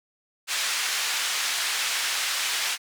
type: band-pass noise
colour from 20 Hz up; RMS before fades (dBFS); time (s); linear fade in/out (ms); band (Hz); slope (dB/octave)
pink; -27; 0.47-2.78; 50; 1700 to 8400; 12
effects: none